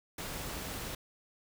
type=noise; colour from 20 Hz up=pink; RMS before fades=-40 dBFS; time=0.18-0.95 s; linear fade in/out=5 ms; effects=none